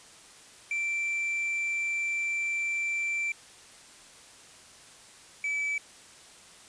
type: tone pair in turn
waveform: triangle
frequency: 2344 / 2302 Hz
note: D7 / D7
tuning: -4 / -35 cents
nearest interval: unison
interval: 31 cents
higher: first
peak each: -26 dBFS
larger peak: neither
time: 0.71-3.32 / 5.44-5.78 s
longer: first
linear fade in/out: 2 ms
effects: white hiss -52 dBFS RMS until 6.68 s + resampled to 22050 Hz